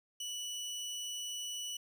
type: tone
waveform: 25% pulse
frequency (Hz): 2956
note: F#7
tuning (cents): -2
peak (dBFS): -35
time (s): 0.2-1.77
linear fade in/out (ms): 5
effects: none